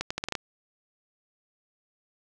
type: accelerating click train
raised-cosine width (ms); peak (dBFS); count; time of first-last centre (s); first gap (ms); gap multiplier
0.2; -12; 7; 0.01-0.352; 95; 0.79
effects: none